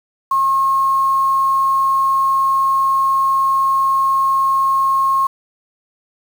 sine tone with quantisation, 1079 Hz, C#6, 47 cents flat, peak -12 dBFS, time 0.31-5.27 s, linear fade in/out 5 ms, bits 6, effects none

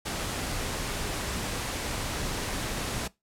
pink noise, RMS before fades -32 dBFS, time 0.05-3.08 s, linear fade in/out 10 ms, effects noise-tail reverb RT60 0.2 s tail -21 dB re dry + low-pass 11000 Hz 12 dB/octave

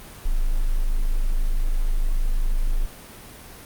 sine tone, 26.31 Hz, G#0, 23 cents sharp, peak -17 dBFS, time 0.25-2.86 s, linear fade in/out 10 ms, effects pink hiss -42 dBFS RMS until 3.65 s + Opus 32 kbps

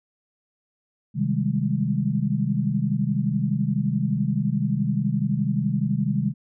sine chord, Ab major seventh, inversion first, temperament equal, 130.81 / 155.56 / 196 / 207.7 Hz, C3 / Eb3 / G3 / Ab3, 0 / 0 / 0 / 0 cents, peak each -26 dBFS, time 1.14-6.34 s, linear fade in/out 50 ms, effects none

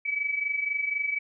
sine tone pair together, 2268 / 2292 Hz, C#7 / D7, +39 / -43 cents, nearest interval unison, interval 18 cents, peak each -32 / -27 dBFS, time 0.05-1.19 s, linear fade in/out 10 ms, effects none

